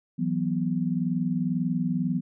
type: chord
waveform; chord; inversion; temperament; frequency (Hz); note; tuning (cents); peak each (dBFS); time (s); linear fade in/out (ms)
sine; E suspended second; none; equal; 164.81 / 185 / 246.9; E3 / F#3 / B3; 0 / 0 / 0; -28; 0.18-2.21; 20
effects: none